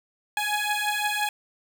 15% pulse beating tone pair, 833 / 838.8 Hz, G#5 / G#5, +5 / +17 cents, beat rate 5.8 Hz, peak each -21 dBFS, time 0.37-1.29 s, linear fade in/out 2 ms, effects none

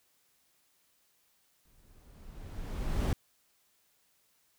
brown noise with exponential growth, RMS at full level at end -26 dBFS, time 1.65-3.13 s, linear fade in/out 2 ms, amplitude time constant 320 ms, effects white hiss -71 dBFS RMS until 4.58 s

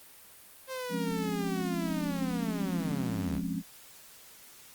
sawtooth linear sweep, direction down, 530 to 63 Hz, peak -31 dBFS, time 0.67-3.41 s, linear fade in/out 50 ms
sine chord, Db major seventh, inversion first, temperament equal, 174.61 / 207.7 / 261.6 / 277.2 Hz, F3 / Ab3 / C4 / Db4, 0 / 0 / 0 / 0 cents, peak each -34 / -36 / -38 / -38 dBFS, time 0.89-3.63 s, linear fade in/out 50 ms
effects white hiss -53 dBFS RMS until 4.74 s + Opus 32 kbps

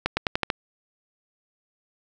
accelerating click train, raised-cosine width 0.3 ms, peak -6 dBFS, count 6, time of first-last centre 0.06-0.502 s, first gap 110 ms, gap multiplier 0.89, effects none

